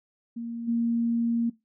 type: tone with level steps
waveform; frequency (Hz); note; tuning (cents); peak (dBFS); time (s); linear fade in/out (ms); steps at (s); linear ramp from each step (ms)
sine; 233.1; A#3; 0; -31 / -22; 0.36-1.5; 10; 0.67; 20
effects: noise-tail reverb RT60 0.2 s tail -19 dB re dry